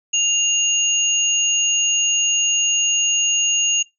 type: tone pair together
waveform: sine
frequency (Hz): 2800 / 6660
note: F7 / G#8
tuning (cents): +4 / +4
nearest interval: octave + minor third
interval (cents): 1500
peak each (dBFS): -18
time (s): 0.13-3.83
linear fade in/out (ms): 10
effects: noise-tail reverb RT60 0.2 s tail -23 dB re dry